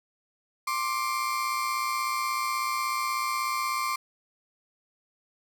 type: tone pair together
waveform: 35% pulse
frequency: 1058.3 / 1174.7 Hz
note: C6 / D6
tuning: +19 / 0 cents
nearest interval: major second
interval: 181 cents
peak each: -28 dBFS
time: 0.67-3.96 s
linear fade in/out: 5 ms
effects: none